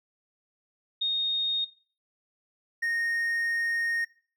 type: tone pair in turn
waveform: sine / triangle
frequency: 3707 / 1853.5 Hz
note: A#7 / A#6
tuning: -10 / -10 cents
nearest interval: octave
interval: 1200 cents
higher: first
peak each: -24 dBFS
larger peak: neither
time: 1.01-1.65 / 2.82-4.05 s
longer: second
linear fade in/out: 10 ms
effects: noise-tail reverb RT60 0.4 s tail -18 dB re dry